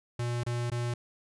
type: tone with dropouts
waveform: square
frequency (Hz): 120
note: B2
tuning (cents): -49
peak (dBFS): -30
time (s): 0.19-0.94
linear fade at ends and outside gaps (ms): 5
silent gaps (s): 0.435-0.464 / 0.701-0.717
effects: resampled to 24000 Hz